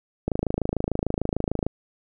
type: click train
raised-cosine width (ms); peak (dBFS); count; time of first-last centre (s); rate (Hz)
2; -10; 38; 0.28-1.666; 26.7
effects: none